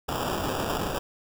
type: noise with sample-and-hold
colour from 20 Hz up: white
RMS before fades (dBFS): -29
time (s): 0.08-0.99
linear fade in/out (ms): 10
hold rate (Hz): 2100
effects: none